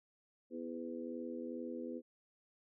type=harmonic tone with a mistuned harmonic; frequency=82.4 Hz; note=E2; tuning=in tune; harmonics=3 / 4 / 5 / 6; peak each=-44 / -46 / -49 / -47 dBFS; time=0.5-2.02 s; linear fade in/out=50 ms; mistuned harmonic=6; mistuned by=+31 cents; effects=none